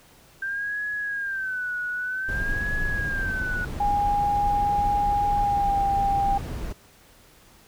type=tone with vibrato; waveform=sine; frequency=1568 Hz; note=G6; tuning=in tune; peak=-26 dBFS; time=0.42-3.65 s; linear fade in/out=5 ms; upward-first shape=sine; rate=0.53 Hz; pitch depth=120 cents each way
type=noise; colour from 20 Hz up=brown; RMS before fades=-30 dBFS; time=2.28-6.73 s; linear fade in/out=10 ms
type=tone with pitch glide; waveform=sine; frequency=817 to 796.5 Hz; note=G#5 to G5; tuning=-29 to +27 cents; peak=-20 dBFS; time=3.8-6.38 s; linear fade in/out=5 ms; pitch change=-44 cents; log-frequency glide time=5.39-5.83 s
effects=pink hiss -54 dBFS RMS until 7.67 s